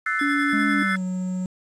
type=chord; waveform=sine; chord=F# half-diminished seventh; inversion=third; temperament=equal with one note detuned; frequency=1318.5 / 1493.7 / 1760 / 2093 Hz; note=E6 / F#6 / A6 / C7; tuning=0 / +16 / 0 / 0 cents; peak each=-27 dBFS; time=0.06-0.96 s; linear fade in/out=5 ms
type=tone with tremolo; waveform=25% pulse; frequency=1700 Hz; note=G#6; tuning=40 cents sharp; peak=-28 dBFS; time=0.19-0.97 s; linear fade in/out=2 ms; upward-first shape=sine; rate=10 Hz; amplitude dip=60%
type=tone; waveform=sine; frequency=285.3 Hz; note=C#4; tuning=50 cents sharp; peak=-22 dBFS; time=0.21-0.83 s; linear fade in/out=5 ms
type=tone with pitch glide; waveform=triangle; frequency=210 to 183.87 Hz; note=G#3 to F#3; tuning=+19 to -11 cents; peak=-22 dBFS; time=0.53-1.46 s; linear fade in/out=2 ms; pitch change=-230 cents; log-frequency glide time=0.68-1.02 s
effects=resampled to 22050 Hz + 8-bit

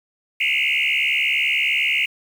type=tone with frequency modulation; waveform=sine; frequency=2489 Hz; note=D#7; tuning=in tune; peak=-16 dBFS; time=0.4-2.06 s; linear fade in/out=10 ms; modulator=71.4 Hz; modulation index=5.6; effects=tanh soft clip ceiling -12 dBFS + 7-bit

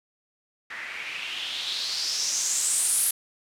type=noise with low-pass filter sweep; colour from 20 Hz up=blue; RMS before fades=-28 dBFS; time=0.7-3.11 s; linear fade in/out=5 ms; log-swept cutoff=1800 to 11000 Hz; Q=4.3; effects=none

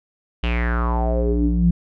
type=tone with low-pass filter sweep; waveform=square; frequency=59.1 Hz; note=A#1; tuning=24 cents sharp; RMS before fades=-19 dBFS; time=0.43-1.71 s; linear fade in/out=5 ms; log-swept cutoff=3000 to 160 Hz; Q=6.5; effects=none

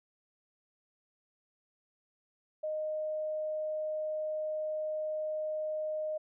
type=tone; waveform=sine; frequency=618 Hz; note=D#5; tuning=12 cents flat; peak=-32 dBFS; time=2.63-6.18 s; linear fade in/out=10 ms; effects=none

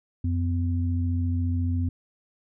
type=tone pair together; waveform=sine; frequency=89 / 252.7 Hz; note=F2 / B3; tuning=+33 / +40 cents; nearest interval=octave + tritone; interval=1807 cents; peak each=-23 / -30 dBFS; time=0.24-1.89 s; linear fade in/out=5 ms; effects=none

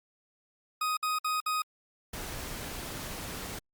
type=tone bursts; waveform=40% pulse; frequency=1251 Hz; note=D#6; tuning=9 cents sharp; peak=-27 dBFS; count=4; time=0.81-1.621 s; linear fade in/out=5 ms; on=160 ms; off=57 ms
type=noise; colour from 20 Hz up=pink; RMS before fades=-39 dBFS; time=2.13-3.59 s; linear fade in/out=5 ms
effects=Opus 48 kbps

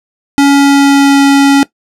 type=tone with pitch glide; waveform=square; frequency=280.9 to 278.5 Hz; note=C#4 to C#4; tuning=+23 to +8 cents; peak=-4 dBFS; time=0.38-1.63 s; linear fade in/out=0 ms; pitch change=-15 cents; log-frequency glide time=0.49-1.23 s; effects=noise-tail reverb RT60 0.1 s tail -18 dB re dry + low-pass 10000 Hz 12 dB/octave

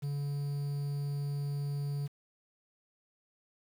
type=tone with quantisation; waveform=triangle; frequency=142.8 Hz; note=D3; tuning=48 cents flat; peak=-30 dBFS; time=0.02-2.08 s; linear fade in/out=20 ms; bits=9; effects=none

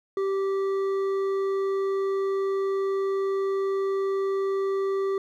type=tone with hard clipping; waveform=sine; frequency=389.6 Hz; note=G4; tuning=11 cents flat; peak=-25 dBFS; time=0.17-5.18 s; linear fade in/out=2 ms; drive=7 dB; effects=none

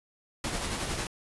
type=noise with tremolo; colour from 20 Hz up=pink; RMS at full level=-31 dBFS; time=0.44-1.07 s; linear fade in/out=2 ms; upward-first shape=sine; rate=11 Hz; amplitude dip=40%; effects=resampled to 24000 Hz

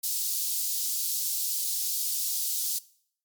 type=high-pass noise; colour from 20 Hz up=white; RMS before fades=-29 dBFS; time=0.03-2.79 s; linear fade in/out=10 ms; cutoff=4200 Hz; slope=24 dB/octave; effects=noise-tail reverb RT60 0.6 s tail -20 dB re dry + MP3 96 kbps

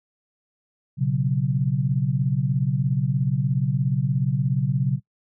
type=chord; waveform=sine; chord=B suspended second; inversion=none; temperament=equal with one note detuned; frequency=121.7 / 138.59 / 185 Hz; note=B2 / C#3 / F#3; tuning=-25 / 0 / 0 cents; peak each=-25 / -21 / -27 dBFS; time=0.97-5 s; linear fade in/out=50 ms; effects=noise-tail reverb RT60 0.1 s tail -22 dB re dry

